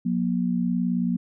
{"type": "tone pair together", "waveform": "sine", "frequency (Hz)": [180.39, 239.1], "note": ["F#3", "A#3"], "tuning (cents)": [-44, 44], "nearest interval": "perfect fourth", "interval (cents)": 488, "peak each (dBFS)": -24, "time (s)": [0.05, 1.17], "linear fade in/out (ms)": 10, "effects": []}